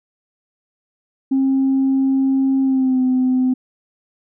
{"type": "tone with pitch glide", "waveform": "sine", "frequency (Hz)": [268, 256], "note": ["C4", "C4"], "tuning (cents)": [42, -38], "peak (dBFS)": -12, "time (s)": [1.31, 3.54], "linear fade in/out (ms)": 10, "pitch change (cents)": -80, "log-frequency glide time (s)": [2.62, 3.01], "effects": ["tanh soft clip ceiling -10 dBFS"]}